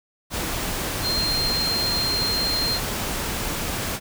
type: tone in noise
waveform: sine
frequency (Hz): 4186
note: C8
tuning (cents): 0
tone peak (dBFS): -22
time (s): 1.02-2.8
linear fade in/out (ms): 50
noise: pink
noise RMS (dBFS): -27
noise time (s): 0.3-4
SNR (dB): +2
effects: none